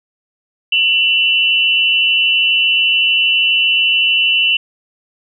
sine tone pair together, 2706 / 2959 Hz, E7 / F#7, +45 / -1 cents, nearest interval major second, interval 154 cents, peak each -13 dBFS, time 0.72-4.57 s, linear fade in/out 5 ms, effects none

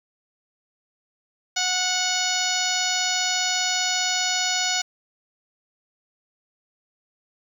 harmonic tone with a mistuned harmonic, 735 Hz, F#5, 12 cents flat, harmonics 1 / 2 / 3 / 4 / 5 / 6 / 7 / 8 / 9, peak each -30 / -30 / -30 / -30 / -30 / -30 / -30 / -30 / -30 dBFS, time 1.56-4.82 s, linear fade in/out 10 ms, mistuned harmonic 9, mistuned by +57 cents, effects 8-bit

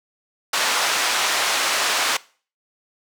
pink band-pass noise, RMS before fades -21 dBFS, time 0.53-2.17 s, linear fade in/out 5 ms, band 870 to 7500 Hz, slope 12 dB/octave, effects noise-tail reverb RT60 0.4 s tail -21 dB re dry

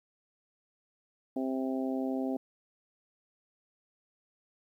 harmonic tone, 131.7 Hz, C3, 12 cents sharp, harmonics 2 / 3 / 4 / 5 / 6, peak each -31 / -39 / -40 / -40 / -44 dBFS, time 1.36-2.37 s, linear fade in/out 5 ms, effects 11-bit

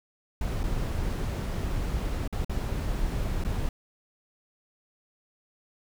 brown noise with dropouts, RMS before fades -29 dBFS, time 0.41-3.69 s, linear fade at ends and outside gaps 2 ms, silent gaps 0.633-0.638 / 2.277-2.326 / 2.447-2.495 / 3.439-3.448 s, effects none

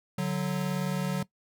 square tone pair together, 146.17 / 185.3 Hz, D3 / F#3, -8 / +3 cents, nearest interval major third, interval 411 cents, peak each -32 / -30 dBFS, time 0.18-1.23 s, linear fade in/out 5 ms, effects noise-tail reverb RT60 0.1 s tail -19 dB re dry

